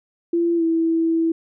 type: tone with pitch glide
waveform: sine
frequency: 340 to 328.2 Hz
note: F4 to E4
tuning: -46 to -8 cents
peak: -16 dBFS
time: 0.33-1.32 s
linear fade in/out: 5 ms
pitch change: -62 cents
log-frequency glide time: 0.56-0.63 s
effects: none